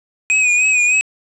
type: tone with vibrato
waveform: square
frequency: 2497 Hz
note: D#7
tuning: 6 cents sharp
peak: -12 dBFS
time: 0.3-1.01 s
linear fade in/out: 0 ms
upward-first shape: sine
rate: 3.3 Hz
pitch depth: 48 cents each way
effects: resampled to 22050 Hz + 7-bit